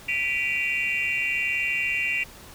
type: tone cluster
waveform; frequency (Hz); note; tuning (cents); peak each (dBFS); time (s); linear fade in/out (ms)
sine; 1971 / 2327 / 2468 / 2756; B6 / D7 / D#7 / F7; -4 / -17 / -15 / -24; -31 / -27 / -30 / -26; 0.08-2.24; 10
effects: tanh soft clip ceiling -15 dBFS + pink hiss -46 dBFS RMS until 2.54 s